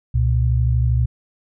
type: tone pair together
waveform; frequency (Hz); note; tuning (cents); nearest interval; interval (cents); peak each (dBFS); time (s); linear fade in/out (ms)
sine; 67.35 / 120; C#2 / B2; -49 / -49; minor seventh; 1000; -17; 0.14-1.06; 10
effects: none